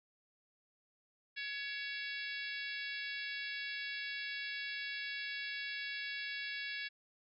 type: harmonic tone with a mistuned harmonic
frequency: 562 Hz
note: C#5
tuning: 24 cents sharp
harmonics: 3 / 4 / 5 / 6 / 7 / 8 / 9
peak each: -43 / -45 / -47 / -49 / -50 / -51 / -52 dBFS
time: 1.36-6.89 s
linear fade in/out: 20 ms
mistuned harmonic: 5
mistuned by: -53 cents
effects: none